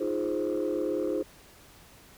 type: chord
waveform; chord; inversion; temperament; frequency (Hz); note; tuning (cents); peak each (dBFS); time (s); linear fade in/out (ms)
sine; F minor seventh; third; equal; 311.1 / 349.2 / 415.3 / 523.3; Eb4 / F4 / Ab4 / C5; 0 / 0 / 0 / 0; -31; 0-1.23; 10
effects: tanh soft clip ceiling -21 dBFS + pink hiss -54 dBFS RMS until 2.17 s